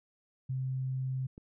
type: tone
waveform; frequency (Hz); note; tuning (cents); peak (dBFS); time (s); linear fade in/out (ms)
sine; 130.81; C3; 0; -31; 0.49-1.27; 10
type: click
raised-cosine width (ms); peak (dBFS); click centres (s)
3; -34; 1.379
effects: none